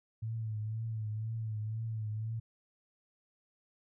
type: tone with vibrato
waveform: sine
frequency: 110 Hz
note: A2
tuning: in tune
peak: -34 dBFS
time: 0.22-2.4 s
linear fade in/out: 10 ms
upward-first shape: triangle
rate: 2 Hz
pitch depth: 62 cents each way
effects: none